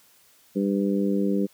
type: harmonic tone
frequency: 99.4 Hz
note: G2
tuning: 25 cents sharp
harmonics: 2 / 3 / 4 / 5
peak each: -23 / -27 / -29 / -31 dBFS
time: 0.55-1.47 s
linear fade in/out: 20 ms
effects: white hiss -58 dBFS RMS until 1.53 s + high-pass 60 Hz 12 dB/octave